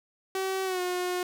sawtooth tone with pitch glide, 381.5 to 360.5 Hz, G4 to F#4, -47 to -45 cents, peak -24 dBFS, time 0.35-1.23 s, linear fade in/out 2 ms, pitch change -98 cents, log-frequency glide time 0.64-0.81 s, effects none

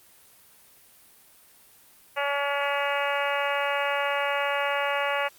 harmonic tone, 283.4 Hz, C#4, 38 cents sharp, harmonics 2 / 3 / 4 / 5 / 6 / 7 / 8 / 9 / 10, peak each -29 / -31 / -32 / -33 / -34 / -34 / -35 / -36 / -36 dBFS, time 2.16-5.29 s, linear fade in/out 20 ms, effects white hiss -55 dBFS RMS until 5.38 s + Opus 32 kbps

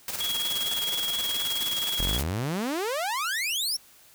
white noise with tremolo, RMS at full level -31 dBFS, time 0.08-2.23 s, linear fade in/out 2 ms, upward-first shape square, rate 19 Hz, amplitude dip 50%
sine tone with vibrato, 3322 Hz, G#7, in tune, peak -27 dBFS, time 0.2-2.18 s, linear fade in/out 5 ms, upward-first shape triangle, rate 4.3 Hz, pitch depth 15 cents each way
sawtooth exponential sweep, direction up, 37.74 to 5700 Hz, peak -23 dBFS, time 1.99-3.77 s, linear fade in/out 10 ms
effects white hiss -55 dBFS RMS until 4.14 s

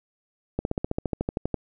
slowing click train, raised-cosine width 2 ms, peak -12 dBFS, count 14, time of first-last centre 0.59-1.543 s, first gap 61 ms, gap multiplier 1.03, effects none

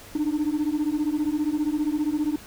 sine beating tone pair, 293.7 / 308.7 Hz, D4 / D#4, 0 / -14 cents, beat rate 15 Hz, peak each -23 / -23 dBFS, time 0.15-2.36 s, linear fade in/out 5 ms, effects tanh soft clip ceiling -19 dBFS + pink hiss -45 dBFS RMS until 2.46 s

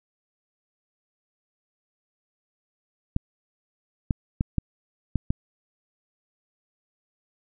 clicks, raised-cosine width 5 ms, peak -10 dBFS, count 6, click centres 3.164 / 4.108 / 4.409 / 4.583 / 5.157 / 5.305 s, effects none

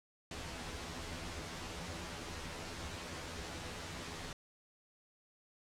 pink noise with comb filter, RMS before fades -44 dBFS, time 0.31-4.33 s, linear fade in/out 2 ms, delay 12 ms, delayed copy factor +0.85, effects low-pass 7000 Hz 12 dB/octave

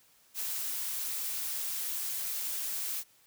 blue noise, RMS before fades -35 dBFS, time 0.34-3.04 s, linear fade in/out 50 ms, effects white hiss -64 dBFS RMS until 3.26 s

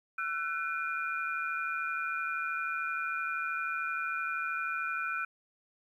sine tone cluster, 1345 / 1498 / 2419 Hz, E6 / F#6 / D#7, +34 / +21 / -49 cents, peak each -35 / -35 / -38 dBFS, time 0.18-5.25 s, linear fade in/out 5 ms, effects 11-bit

